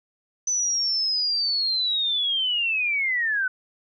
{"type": "linear sweep", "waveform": "sine", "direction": "down", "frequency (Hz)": [6060, 1480], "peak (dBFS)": -21, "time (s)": [0.47, 3.48], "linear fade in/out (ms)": 5, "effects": []}